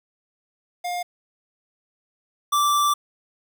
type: tone pair in turn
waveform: square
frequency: 709 / 1169 Hz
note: F5 / D6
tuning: +26 / -8 cents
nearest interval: major sixth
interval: 866 cents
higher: second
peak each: -26 / -18 dBFS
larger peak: second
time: 0.84-1.03 / 2.52-2.94 s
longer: second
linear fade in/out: 10 ms
effects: 9-bit